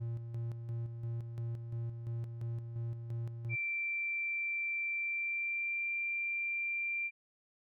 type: tone with tremolo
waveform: triangle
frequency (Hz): 116.54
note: A#2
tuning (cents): 0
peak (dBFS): -33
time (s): 0-3.56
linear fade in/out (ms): 20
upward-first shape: square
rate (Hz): 2.9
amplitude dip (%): 50
type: tone with pitch glide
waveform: sine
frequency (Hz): 2349 to 2367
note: D7 to D7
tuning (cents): 0 to +13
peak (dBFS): -33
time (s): 3.49-7.11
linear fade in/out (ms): 50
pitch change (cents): +13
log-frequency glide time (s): 4.95-5.92
effects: none